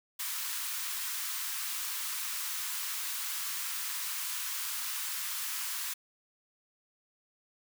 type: high-pass noise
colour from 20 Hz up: white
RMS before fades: -36 dBFS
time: 0.19-5.94 s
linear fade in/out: 10 ms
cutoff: 950 Hz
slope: 48 dB/octave
effects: none